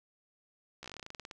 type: slowing click train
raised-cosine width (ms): 0.2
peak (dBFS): -27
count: 16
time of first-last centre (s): 0.83-1.312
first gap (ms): 14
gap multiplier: 1.11
effects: none